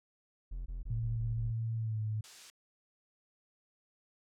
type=tone bursts; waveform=triangle; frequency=42.64 Hz; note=F1; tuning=41 cents flat; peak=-35 dBFS; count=6; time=0.51-1.515 s; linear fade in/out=10 ms; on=150 ms; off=21 ms
type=tone with pitch glide; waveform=sine; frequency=113.5 to 108.06 Hz; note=A#2 to A2; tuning=-46 to -31 cents; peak=-32 dBFS; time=0.9-2.21 s; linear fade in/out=5 ms; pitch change=-85 cents; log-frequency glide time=1.76-2 s
type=noise; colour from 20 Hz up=blue; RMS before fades=-45 dBFS; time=2.24-2.5 s; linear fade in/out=0 ms
effects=low-pass 6000 Hz 12 dB/octave